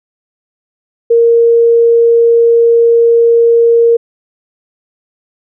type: tone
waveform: sine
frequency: 465.5 Hz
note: A#4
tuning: 2 cents flat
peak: -4 dBFS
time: 1.1-3.97 s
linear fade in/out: 10 ms
effects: none